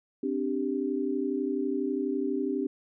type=chord; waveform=sine; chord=C suspended second; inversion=none; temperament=equal; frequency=261.6 / 293.7 / 392 Hz; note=C4 / D4 / G4; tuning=0 / 0 / 0 cents; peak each=-31 dBFS; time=0.23-2.67 s; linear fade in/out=5 ms; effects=none